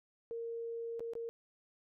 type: tone with dropouts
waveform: sine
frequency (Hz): 462.6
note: A#4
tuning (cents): -13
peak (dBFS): -38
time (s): 0.31-1.29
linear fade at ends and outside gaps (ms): 0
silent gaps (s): 0.995-1.005 / 1.135-1.153
effects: none